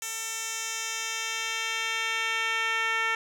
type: tone with band-pass filter sweep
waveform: 10% pulse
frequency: 450 Hz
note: A4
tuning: 39 cents sharp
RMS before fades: -30 dBFS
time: 0.02-3.15 s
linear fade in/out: 2 ms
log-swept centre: 8200 to 1900 Hz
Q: 1.2
effects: none